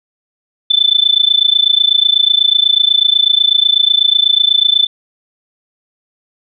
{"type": "tone with amplitude modulation", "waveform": "sine", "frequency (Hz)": 3520, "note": "A7", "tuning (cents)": 0, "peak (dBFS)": -4, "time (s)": [0.7, 4.87], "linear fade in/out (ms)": 10, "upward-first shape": "sine", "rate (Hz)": 28.1, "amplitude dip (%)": 95, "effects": []}